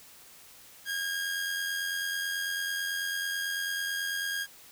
sawtooth tone with amplitude modulation, 1627 Hz, G#6, 36 cents flat, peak -25 dBFS, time 0.85-4.47 s, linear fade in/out 50 ms, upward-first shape sine, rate 89.1 Hz, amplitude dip 40%, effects white hiss -53 dBFS RMS until 4.71 s

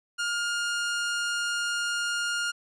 sawtooth tone, 1415 Hz, F6, 22 cents sharp, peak -23 dBFS, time 0.18-2.52 s, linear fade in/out 20 ms, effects resampled to 22050 Hz

